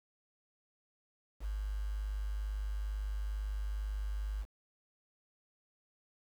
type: tone with quantisation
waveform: sine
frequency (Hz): 51.1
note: G#1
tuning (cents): -27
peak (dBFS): -34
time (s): 1.4-4.46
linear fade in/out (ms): 50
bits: 9
effects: none